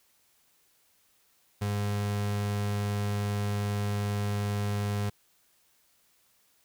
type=tone; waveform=35% pulse; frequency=102.5 Hz; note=G#2; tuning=22 cents flat; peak=-26 dBFS; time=1.61-5.1 s; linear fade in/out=10 ms; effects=white hiss -67 dBFS RMS until 6.64 s